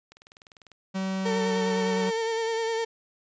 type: click train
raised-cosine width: 0.2 ms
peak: -31 dBFS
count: 13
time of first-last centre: 0.12-0.717 s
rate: 20.1 Hz
type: tone with pitch glide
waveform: 45% pulse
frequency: 190.6 to 188.52 Hz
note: G3 to F#3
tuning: -48 to +33 cents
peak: -27 dBFS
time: 0.94-2.11 s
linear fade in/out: 20 ms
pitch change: -19 cents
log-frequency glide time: 1.23-1.61 s
type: tone with vibrato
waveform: 35% pulse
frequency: 452.8 Hz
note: A4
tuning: 50 cents sharp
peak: -24 dBFS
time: 1.25-2.85 s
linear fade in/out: 10 ms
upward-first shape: sine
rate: 9.8 Hz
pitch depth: 30 cents each way
effects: resampled to 16000 Hz